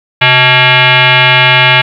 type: tone with frequency modulation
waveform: sine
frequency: 372 Hz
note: F#4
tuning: 9 cents sharp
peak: -3 dBFS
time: 0.21-1.82 s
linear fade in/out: 10 ms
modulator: 504 Hz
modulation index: 5.8
effects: 7-bit

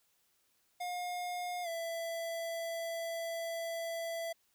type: tone with pitch glide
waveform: square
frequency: 714 to 666.2 Hz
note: F5 to E5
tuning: +38 to +18 cents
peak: -37 dBFS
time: 0.8-4.33 s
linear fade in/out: 10 ms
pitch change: -120 cents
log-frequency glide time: 1.63-1.68 s
effects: white hiss -74 dBFS RMS until 4.54 s

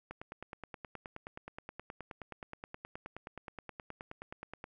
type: click train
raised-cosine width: 0.5 ms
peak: -28 dBFS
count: 44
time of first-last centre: 0.11-4.641 s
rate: 9.49 Hz
effects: none

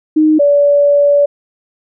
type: tone pair in turn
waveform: sine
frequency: 309.6 / 574.7 Hz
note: D#4 / D5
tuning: -9 / -38 cents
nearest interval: major seventh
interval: 1071 cents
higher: second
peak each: -6 dBFS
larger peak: neither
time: 0.16-0.39 / 0.39-1.26 s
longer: second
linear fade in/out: 10 ms
effects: none

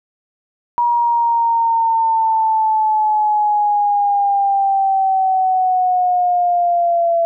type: linear sweep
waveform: sine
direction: down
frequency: 957 to 672 Hz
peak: -12 dBFS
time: 0.78-7.25 s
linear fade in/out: 0 ms
effects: none

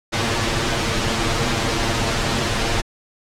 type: noise with comb filter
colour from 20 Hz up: pink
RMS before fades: -20 dBFS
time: 0.12-2.82 s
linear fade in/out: 20 ms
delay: 8.7 ms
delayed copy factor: +1
effects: low-pass 6000 Hz 12 dB/octave

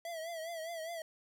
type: tone with vibrato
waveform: square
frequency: 659.3 Hz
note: E5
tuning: in tune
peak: -40 dBFS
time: 0.05-1.02 s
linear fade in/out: 2 ms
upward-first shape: triangle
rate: 4.9 Hz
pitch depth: 90 cents each way
effects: none

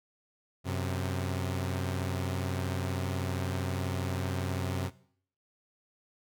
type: tone pair together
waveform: sawtooth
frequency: 92.5 / 130.94 Hz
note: F#2 / C3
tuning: 0 / +2 cents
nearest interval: tritone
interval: 602 cents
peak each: -28 / -31 dBFS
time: 0.64-4.91 s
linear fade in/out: 50 ms
effects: noise-tail reverb RT60 0.6 s tail -19 dB re dry

